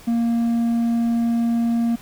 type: tone with hard clipping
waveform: sine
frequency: 233.1 Hz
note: A#3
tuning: in tune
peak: -18 dBFS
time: 0.07-1.96 s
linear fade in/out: 10 ms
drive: 3 dB
effects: pink hiss -45 dBFS RMS until 2.01 s